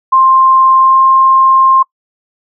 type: tone with pitch glide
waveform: sine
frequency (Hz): 1053 to 1059.1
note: C6 to C6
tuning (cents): +11 to +21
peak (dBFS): -4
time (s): 0.12-1.83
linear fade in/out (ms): 10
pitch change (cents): +10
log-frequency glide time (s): 0.79-1
effects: noise-tail reverb RT60 0.1 s tail -24 dB re dry